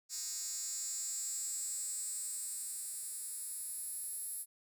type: tone with high-pass filter sweep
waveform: 10% pulse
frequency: 311.1 Hz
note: D#4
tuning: in tune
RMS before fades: -41 dBFS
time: 0.09-4.46 s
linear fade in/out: 50 ms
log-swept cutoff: 6400 to 11000 Hz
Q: 5.2
effects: none